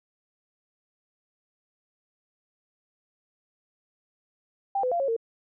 sine tone with pitch steps, 790 / 505 / 689 / 548 / 456.6 Hz, G5 / B4 / F5 / C#5 / A#4, +13 / +39 / -24 / -20 / -36 cents, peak -23 dBFS, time 4.75-5.165 s, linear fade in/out 5 ms, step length 83 ms, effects none

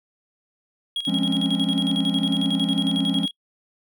triangle tone with tremolo, 3298 Hz, G#7, 13 cents flat, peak -21 dBFS, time 0.96-3.31 s, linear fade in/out 2 ms, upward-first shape square, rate 11 Hz, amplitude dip 70%
triangle chord, Db major seventh, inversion first, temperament equal with one note detuned, 174.61 / 207.7 / 264.4 / 277.2 Hz, F3 / Ab3 / C4 / Db4, 0 / 0 / +18 / 0 cents, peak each -24 dBFS, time 1.07-3.26 s, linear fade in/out 10 ms
effects noise-tail reverb RT60 0.1 s tail -25 dB re dry

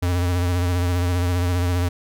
square tone with vibrato, 88.6 Hz, F2, 25 cents sharp, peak -19 dBFS, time 0.02-1.89 s, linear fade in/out 10 ms, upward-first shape sine, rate 15 Hz, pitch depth 40 cents each way, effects none

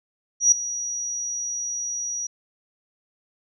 sine tone with ADSR envelope, 5790 Hz, F#8, 38 cents flat, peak -10 dBFS, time 0.4-2.27 s, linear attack 120 ms, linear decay 3 ms, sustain -16 dB, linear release 7 ms, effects none

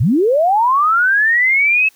sine linear sweep, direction up, 90.9 to 2613 Hz, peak -10 dBFS, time 0-1.89 s, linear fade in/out 10 ms, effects white hiss -52 dBFS RMS until 1.95 s

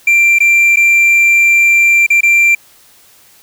triangle tone with dropouts, 2363 Hz, D7, 10 cents sharp, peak -4 dBFS, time 0.07-2.55 s, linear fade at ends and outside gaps 5 ms, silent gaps 0.387-0.403 / 0.76-0.769 / 2.065-2.102 / 2.208-2.231 s, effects white hiss -45 dBFS RMS until 3.42 s

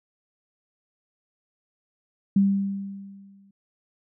sine tone with exponential decay, 197.2 Hz, G3, 11 cents sharp, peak -14 dBFS, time 2.36-3.51 s, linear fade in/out 5 ms, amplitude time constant 250 ms, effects none

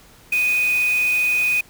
sine tone in noise, 2489 Hz, D#7, in tune, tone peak -16 dBFS, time 0.32-1.61 s, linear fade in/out 5 ms, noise white, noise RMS -33 dBFS, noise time 0.32-1.61 s, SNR +14 dB, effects pink hiss -49 dBFS RMS until 1.69 s

